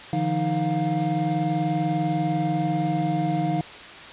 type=tone cluster; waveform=triangle; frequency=150.2 / 170.4 / 311.8 / 705 Hz; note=D3 / F3 / D#4 / F5; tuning=+39 / -42 / +4 / +16 cents; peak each=-25 dBFS; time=0.13-3.61 s; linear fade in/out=2 ms; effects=white hiss -40 dBFS RMS until 4.12 s + resampled to 8000 Hz